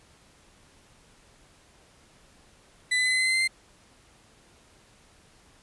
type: tone with pitch steps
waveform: 35% pulse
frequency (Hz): 1997 / 2010 / 2023 / 2035 / 2048 / 2061 / 2075 / 2088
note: B6 / B6 / B6 / C7 / C7 / C7 / C7 / C7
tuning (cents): +19 / +30 / +41 / -49 / -38 / -27 / -15 / -4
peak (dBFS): -20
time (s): 2.91-3.478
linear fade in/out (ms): 10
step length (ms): 71
effects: pink hiss -58 dBFS RMS until 5.62 s + resampled to 24000 Hz